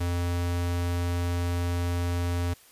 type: tone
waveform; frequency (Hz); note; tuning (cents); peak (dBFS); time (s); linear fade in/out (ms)
square; 87.31; F2; 0; -26; 0-2.54; 10
effects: white hiss -55 dBFS RMS until 2.71 s + resampled to 32000 Hz